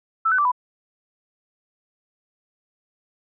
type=tone with pitch steps; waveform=sine; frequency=1320 / 1509 / 1168 / 993 Hz; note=E6 / F#6 / D6 / B5; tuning=+2 / +34 / -10 / +9 cents; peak=-16 dBFS; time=0.25-0.518 s; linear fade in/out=10 ms; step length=67 ms; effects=none